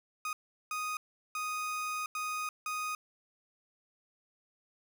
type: tone bursts at uneven times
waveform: 30% pulse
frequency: 1244.5 Hz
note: D#6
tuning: in tune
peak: -31 dBFS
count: 5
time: 0.25-0.33 / 0.71-0.97 / 1.35-2.06 / 2.15-2.49 / 2.66-2.95 s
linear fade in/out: 2 ms
effects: none